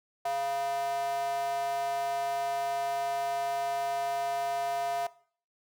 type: tone with high-pass filter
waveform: square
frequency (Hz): 138.59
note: C#3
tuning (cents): 0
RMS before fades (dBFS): -31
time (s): 0.25-5.07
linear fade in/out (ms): 5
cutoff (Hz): 740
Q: 9.7
effects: noise-tail reverb RT60 0.5 s tail -19 dB re dry